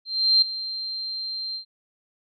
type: tone with ADSR envelope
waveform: sine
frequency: 4156 Hz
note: C8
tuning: 12 cents flat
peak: -13 dBFS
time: 0.05-1.65 s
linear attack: 370 ms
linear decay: 5 ms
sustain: -15 dB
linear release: 100 ms
effects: none